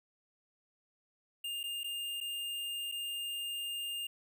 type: tone with dropouts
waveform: square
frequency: 2812 Hz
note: F7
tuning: 11 cents sharp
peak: -37 dBFS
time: 1.44-4.07 s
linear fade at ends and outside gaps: 5 ms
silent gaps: 1.632-1.638 / 1.834-1.842 / 2.204-2.21 / 2.916-2.921 s
effects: 12-bit